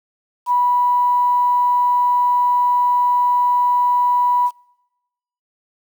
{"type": "tone with quantisation", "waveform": "sine", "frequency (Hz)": 980, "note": "B5", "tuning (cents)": -14, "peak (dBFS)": -13, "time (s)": [0.46, 4.51], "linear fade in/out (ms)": 50, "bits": 7, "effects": ["noise-tail reverb RT60 1.0 s tail -24 dB re dry"]}